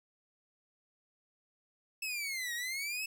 sawtooth exponential two-way sweep, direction down then up, 2637 to 1864.7 to 2637 Hz, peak -32 dBFS, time 2.02-3.06 s, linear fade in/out 5 ms, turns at 2.54 s, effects none

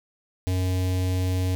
square tone with notch filter, 92.1 Hz, F#2, 7 cents flat, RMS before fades -24 dBFS, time 0.47-1.55 s, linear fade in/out 0 ms, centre 1300 Hz, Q 0.87, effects none

